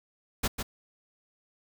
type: noise with echo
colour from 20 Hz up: pink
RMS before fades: -27 dBFS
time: 0.43-0.48 s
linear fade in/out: 10 ms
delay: 150 ms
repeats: 1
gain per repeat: -6 dB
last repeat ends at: 0.63 s
effects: none